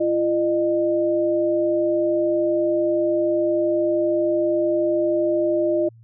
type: tone pair together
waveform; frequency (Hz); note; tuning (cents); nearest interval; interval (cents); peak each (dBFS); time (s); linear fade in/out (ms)
sine; 341.6 / 608.7; F4 / D#5; -38 / -38; minor seventh; 1000; -20; 0-5.89; 10
effects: added 114 Hz sine -45 dBFS peak until 6.03 s